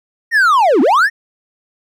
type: linear two-way sweep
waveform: triangle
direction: down then up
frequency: 1895 to 233.1 to 1895 Hz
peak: -6 dBFS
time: 0.31-1.1 s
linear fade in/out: 50 ms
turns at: 0.81 s
effects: none